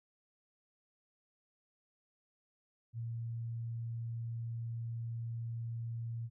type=tone; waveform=sine; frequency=115.8 Hz; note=A#2; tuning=11 cents flat; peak=-37 dBFS; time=2.93-6.3 s; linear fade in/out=50 ms; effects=none